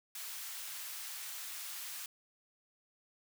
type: high-pass noise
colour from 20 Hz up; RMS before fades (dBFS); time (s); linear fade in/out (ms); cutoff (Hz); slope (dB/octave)
white; -44; 0.15-2.06; 2; 1100; 12
effects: none